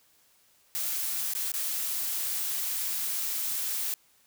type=noise with dropouts; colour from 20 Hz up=blue; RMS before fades=-31 dBFS; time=0.75-3.94 s; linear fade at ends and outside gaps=0 ms; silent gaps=1.336-1.351 / 1.518-1.539 s; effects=white hiss -64 dBFS RMS until 4.26 s